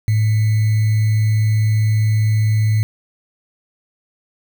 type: tone with sample-and-hold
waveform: sine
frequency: 108.1 Hz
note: A2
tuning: 30 cents flat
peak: -12 dBFS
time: 0.08-2.83 s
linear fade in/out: 0 ms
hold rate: 2100 Hz
effects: none